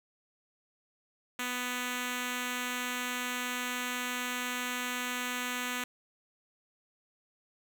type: tone with notch filter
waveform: 5% pulse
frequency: 248.1 Hz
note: B3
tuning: 8 cents sharp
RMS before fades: -35 dBFS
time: 1.39-5.84 s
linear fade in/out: 2 ms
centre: 620 Hz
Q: 1.1
effects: none